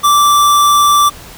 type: tone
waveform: square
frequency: 1168 Hz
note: D6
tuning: 10 cents flat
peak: -7 dBFS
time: 0.03-1.1 s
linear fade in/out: 20 ms
effects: pink hiss -34 dBFS RMS until 1.37 s